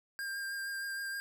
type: tone with vibrato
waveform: square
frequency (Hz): 1600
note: G6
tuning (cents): +35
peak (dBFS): -37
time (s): 0.19-1.2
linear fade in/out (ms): 0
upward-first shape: triangle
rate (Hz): 6.4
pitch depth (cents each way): 20
effects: none